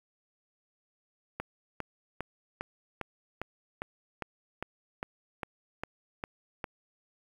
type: click train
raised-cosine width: 0.5 ms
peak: -19 dBFS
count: 14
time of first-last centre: 1.4-6.642 s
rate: 2.48 Hz
effects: 8-bit